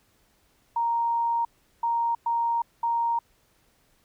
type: tone bursts at uneven times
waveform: sine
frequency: 932.3 Hz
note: A#5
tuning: in tune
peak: -22 dBFS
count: 4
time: 0.76-1.45 / 1.83-2.15 / 2.26-2.62 / 2.83-3.19 s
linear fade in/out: 5 ms
effects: pink hiss -65 dBFS RMS until 4.04 s